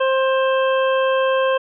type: harmonic tone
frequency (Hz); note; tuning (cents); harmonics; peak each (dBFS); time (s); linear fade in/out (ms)
528; C5; +16; 1 / 2 / 3 / 5 / 6; -16 / -22 / -26 / -30 / -32; 0-1.58; 10
effects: none